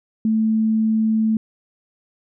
sine tone, 220 Hz, A3, in tune, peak -15 dBFS, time 0.25-1.37 s, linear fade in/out 2 ms, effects none

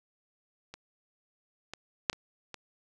clicks, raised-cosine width 0.2 ms, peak -26 / -22 / -7 / -26 / -23 dBFS, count 5, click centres 0.74 / 1.736 / 2.098 / 2.13 / 2.543 s, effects none

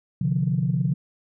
sine tone cluster, 130.2 / 148.7 / 175.2 Hz, C3 / D3 / F3, -8 / +22 / +6 cents, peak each -24 dBFS, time 0.21-0.94 s, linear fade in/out 5 ms, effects tanh soft clip ceiling -11 dBFS

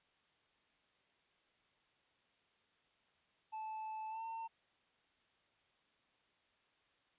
triangle tone with pitch glide, 873 to 903.8 Hz, A5 to A5, -14 to +46 cents, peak -40 dBFS, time 3.52-4.48 s, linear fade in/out 20 ms, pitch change +60 cents, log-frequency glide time 4.09-4.22 s, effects white hiss -75 dBFS RMS until 7.18 s + resampled to 8000 Hz

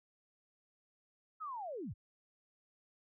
sine linear sweep, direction down, 1318.5 to 57.4 Hz, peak -40 dBFS, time 1.4-1.94 s, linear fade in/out 20 ms, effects none

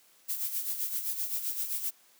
violet noise with tremolo, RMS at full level -31 dBFS, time 0.28-1.91 s, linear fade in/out 20 ms, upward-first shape sine, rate 7.7 Hz, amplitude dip 60%, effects white hiss -62 dBFS RMS until 2.19 s + high-pass 200 Hz 12 dB/octave

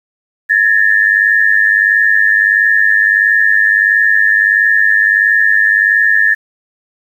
sine tone pair together, 1706.5 / 1808 Hz, G#6 / A6, +47 / +47 cents, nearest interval minor second, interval 100 cents, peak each -10 dBFS, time 0.49-6.35 s, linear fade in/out 20 ms, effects 7-bit

